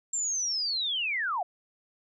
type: linear sweep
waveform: sine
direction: down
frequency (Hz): 7459 to 659.3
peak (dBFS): -27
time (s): 0.13-1.43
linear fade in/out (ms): 5
effects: none